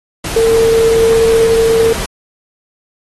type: tone in noise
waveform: sine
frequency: 453.5 Hz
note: A#4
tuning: 48 cents flat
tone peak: -7 dBFS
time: 0.36-1.93 s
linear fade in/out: 5 ms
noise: pink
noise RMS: -21 dBFS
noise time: 0.24-2.06 s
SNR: +11 dB
effects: AAC 32 kbps